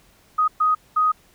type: tone bursts at uneven times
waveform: sine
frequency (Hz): 1251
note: D#6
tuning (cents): +9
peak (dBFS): -15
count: 3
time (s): 0.38-0.48 / 0.6-0.75 / 0.96-1.12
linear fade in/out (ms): 10
effects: pink hiss -56 dBFS RMS until 1.34 s